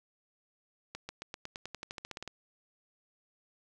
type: accelerating click train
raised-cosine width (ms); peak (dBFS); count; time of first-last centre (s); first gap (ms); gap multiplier
0.2; -23; 16; 0.95-2.277; 140; 0.93
effects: none